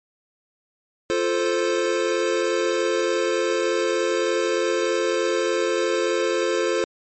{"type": "chord", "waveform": "square", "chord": "F major", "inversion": "none", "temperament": "equal", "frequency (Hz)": [349.2, 440, 523.3], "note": ["F4", "A4", "C5"], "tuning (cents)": [0, 0, 0], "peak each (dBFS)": -25, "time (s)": [1.1, 6.84], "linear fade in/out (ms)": 0, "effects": ["low-pass 9000 Hz 12 dB/octave", "MP3 32 kbps"]}